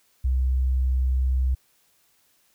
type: tone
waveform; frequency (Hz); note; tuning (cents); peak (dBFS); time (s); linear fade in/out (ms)
sine; 64.4; C2; -27; -19; 0.24-1.55; 10
effects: white hiss -64 dBFS RMS until 2.54 s